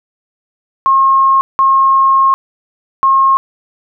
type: tone bursts at uneven times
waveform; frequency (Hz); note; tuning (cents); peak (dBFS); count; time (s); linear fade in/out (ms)
sine; 1077; C6; +50; -6; 3; 0.86-1.41 / 1.59-2.34 / 3.03-3.37; 0
effects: none